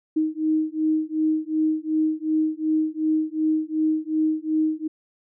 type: beating tone pair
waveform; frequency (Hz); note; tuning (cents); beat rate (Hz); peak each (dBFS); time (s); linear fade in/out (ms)
sine; 311.4 / 314.1; D#4 / D#4; +2 / +16; 2.7; -23 / -23; 0.16-4.88; 10
effects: none